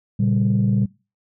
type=chord; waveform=sine; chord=G diminished; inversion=first; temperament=equal; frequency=116.54 / 138.59 / 196 Hz; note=Bb2 / Db3 / G3; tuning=0 / 0 / 0 cents; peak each=-18 / -23 / -18 dBFS; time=0.19-0.86 s; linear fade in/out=10 ms; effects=noise-tail reverb RT60 0.3 s tail -22 dB re dry + tanh soft clip ceiling -10 dBFS